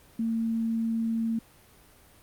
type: tone with vibrato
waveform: sine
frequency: 226.7 Hz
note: A#3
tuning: 48 cents flat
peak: -25 dBFS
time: 0.19-1.39 s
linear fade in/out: 5 ms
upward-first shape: sine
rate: 20 Hz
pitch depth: 9 cents each way
effects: pink hiss -56 dBFS RMS until 2.22 s + Opus 32 kbps